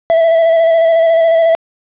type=tone with vibrato; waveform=triangle; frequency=659.3 Hz; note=E5; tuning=in tune; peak=-5 dBFS; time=0.1-1.55 s; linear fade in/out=0 ms; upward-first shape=square; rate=14 Hz; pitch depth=21 cents each way; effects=resampled to 8000 Hz + 7-bit